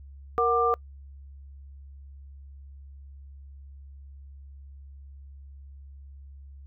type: tone cluster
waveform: sine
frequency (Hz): 467.3 / 738 / 1188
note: A#4 / F#5 / D6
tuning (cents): +4 / -5 / +20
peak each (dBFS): -24 / -28 / -23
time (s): 0.38-0.74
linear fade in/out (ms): 0
effects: noise-tail reverb RT60 0.1 s tail -26 dB re dry + added 69 Hz sine -43 dBFS peak until 6.66 s